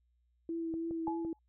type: tone with vibrato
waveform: sine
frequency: 329.6 Hz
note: E4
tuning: in tune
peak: -34 dBFS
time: 0.49-1.33 s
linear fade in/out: 2 ms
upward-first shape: triangle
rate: 3.2 Hz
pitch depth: 22 cents each way
type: click train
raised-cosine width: 2 ms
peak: -32 dBFS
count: 4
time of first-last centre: 0.74-1.249 s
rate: 5.89 Hz
type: tone with exponential decay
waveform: sine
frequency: 851 Hz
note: G#5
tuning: 42 cents sharp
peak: -32 dBFS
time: 1.07-1.39 s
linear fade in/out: 2 ms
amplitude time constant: 69 ms
effects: added 60 Hz sine -70 dBFS peak until 1.48 s